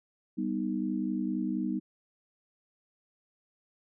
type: chord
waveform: sine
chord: G augmented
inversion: none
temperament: equal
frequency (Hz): 196 / 246.9 / 311.1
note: G3 / B3 / D#4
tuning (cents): 0 / 0 / 0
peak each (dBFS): -33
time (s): 0.37-1.8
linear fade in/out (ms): 20
effects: none